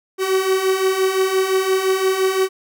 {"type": "beating tone pair", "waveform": "45% pulse", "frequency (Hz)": [375.5, 381.3], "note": ["F#4", "G4"], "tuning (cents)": [26, -48], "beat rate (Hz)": 5.8, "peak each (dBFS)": [-22, -17], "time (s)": [0.18, 2.49], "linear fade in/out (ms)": 50, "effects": []}